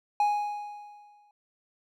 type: tone with exponential decay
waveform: triangle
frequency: 829 Hz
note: G#5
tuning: 3 cents flat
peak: -18 dBFS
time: 0.2-1.31 s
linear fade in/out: 2 ms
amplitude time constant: 240 ms
effects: none